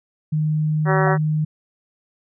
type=tone; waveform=sine; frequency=153.8 Hz; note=D#3; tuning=20 cents flat; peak=-17 dBFS; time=0.32-1.45 s; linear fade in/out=10 ms
type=harmonic tone; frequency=190 Hz; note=F#3; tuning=46 cents sharp; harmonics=2 / 3 / 4 / 5 / 6 / 7 / 8 / 9 / 10; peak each=-22 / -24 / -25 / -26 / -27 / -27 / -28 / -29 / -29 dBFS; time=0.85-1.18 s; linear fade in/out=50 ms
type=tone with exponential decay; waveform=sine; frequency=740 Hz; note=F#5; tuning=in tune; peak=-16 dBFS; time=1.07-1.16 s; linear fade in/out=5 ms; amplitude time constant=19 ms
effects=none